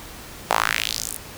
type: tone with high-pass filter sweep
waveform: sawtooth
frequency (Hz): 55.1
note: A1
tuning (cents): +3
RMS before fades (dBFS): -24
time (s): 0.5-1.17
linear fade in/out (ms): 5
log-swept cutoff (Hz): 730 to 11000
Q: 2.6
effects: pink hiss -39 dBFS RMS until 1.37 s